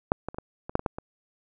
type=clicks; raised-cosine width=1 ms; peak=-6 / -17 / -27 / -18 / -22 / -7 / -19 / -11 / -20 dBFS; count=9; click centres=0.119 / 0.286 / 0.345 / 0.385 / 0.695 / 0.754 / 0.794 / 0.862 / 0.985 s; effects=none